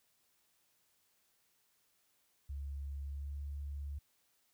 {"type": "tone with pitch glide", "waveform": "sine", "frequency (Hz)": [70, 71.26], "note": ["C#2", "C#2"], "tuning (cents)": [18, 48], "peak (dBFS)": -39, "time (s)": [2.49, 3.99], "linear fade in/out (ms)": 10, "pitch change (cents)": 30, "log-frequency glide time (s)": [3.03, 3.35], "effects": ["white hiss -75 dBFS RMS until 4.53 s"]}